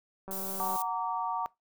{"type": "click train", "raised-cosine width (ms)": 1, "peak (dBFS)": -29, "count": 93, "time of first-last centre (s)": [0.28, 0.759], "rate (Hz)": 192}
{"type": "noise", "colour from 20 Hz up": "violet", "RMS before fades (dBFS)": -37, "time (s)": [0.31, 0.82], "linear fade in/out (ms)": 0}
{"type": "chord", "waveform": "sine", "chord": "Gb augmented", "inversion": "none", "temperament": "just", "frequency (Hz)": [740, 925, 1156.2], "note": ["Gb5", "Bb5", "D6"], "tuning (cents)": [0, -14, -27], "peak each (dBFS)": [-35, -33, -35], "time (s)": [0.6, 1.46], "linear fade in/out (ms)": 0}
{"effects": ["noise-tail reverb RT60 0.2 s tail -22 dB re dry"]}